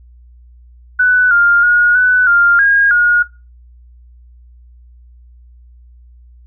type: tone with pitch steps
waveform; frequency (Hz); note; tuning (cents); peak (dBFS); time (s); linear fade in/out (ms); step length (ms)
sine; 1491 / 1403 / 1441 / 1494 / 1400 / 1629 / 1437; F#6 / F6 / F#6 / F#6 / F6 / G#6 / F6; +13 / +8 / -46 / +16 / +4 / -34 / +49; -7; 0.99-3.23; 10; 320
effects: noise-tail reverb RT60 0.3 s tail -22 dB re dry + added 60 Hz sine -39 dBFS peak until 6.46 s